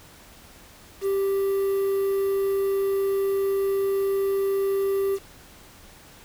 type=tone with quantisation; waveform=triangle; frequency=392 Hz; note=G4; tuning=in tune; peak=-19 dBFS; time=1.01-5.19 s; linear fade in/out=50 ms; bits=7; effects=pink hiss -49 dBFS RMS until 6.24 s